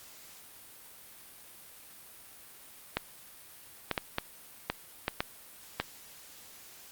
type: clicks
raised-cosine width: 0.3 ms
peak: -12 dBFS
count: 8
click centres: 2.97 / 3.913 / 3.978 / 4.184 / 4.7 / 5.081 / 5.205 / 5.8 s
effects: white hiss -52 dBFS RMS until 6.91 s + Opus 48 kbps